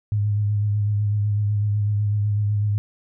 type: tone with vibrato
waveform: sine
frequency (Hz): 103.83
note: G#2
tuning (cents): 0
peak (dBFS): -18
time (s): 0.12-2.78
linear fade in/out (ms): 0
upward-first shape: sine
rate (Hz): 8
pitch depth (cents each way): 29
effects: none